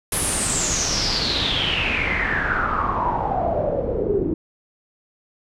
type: noise with low-pass filter sweep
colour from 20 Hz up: pink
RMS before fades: -22 dBFS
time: 0.12-4.34 s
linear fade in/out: 2 ms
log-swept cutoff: 11000 to 340 Hz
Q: 8.5
effects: none